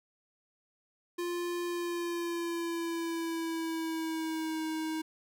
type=tone with pitch glide; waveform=square; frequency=349.2 to 316.5 Hz; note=F4 to D#4; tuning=0 to +30 cents; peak=-33 dBFS; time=1.18-5.02 s; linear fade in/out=10 ms; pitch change=-170 cents; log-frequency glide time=1.65-4.64 s; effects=none